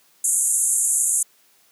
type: band-pass noise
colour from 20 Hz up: white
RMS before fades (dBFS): -20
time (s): 0.24-1.23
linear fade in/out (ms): 5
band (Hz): 6800 to 11000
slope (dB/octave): 96
effects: white hiss -58 dBFS RMS until 1.71 s + high-pass 150 Hz 12 dB/octave